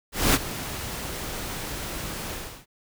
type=noise with ADSR envelope; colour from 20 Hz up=pink; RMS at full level=-18 dBFS; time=0.12-2.66 s; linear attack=220 ms; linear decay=37 ms; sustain=-15 dB; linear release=340 ms; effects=none